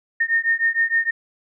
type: beating tone pair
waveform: sine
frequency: 1828 / 1834.5 Hz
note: A#6 / A#6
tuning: -34 / -28 cents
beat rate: 6.5 Hz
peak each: -20 dBFS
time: 0.2-1.11 s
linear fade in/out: 10 ms
effects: none